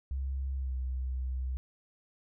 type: tone with pitch glide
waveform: sine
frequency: 67 to 64.12 Hz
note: C2 to C2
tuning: +42 to -34 cents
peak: -31 dBFS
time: 0.11-1.57 s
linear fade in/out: 0 ms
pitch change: -76 cents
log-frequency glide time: 0.55-0.75 s
effects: none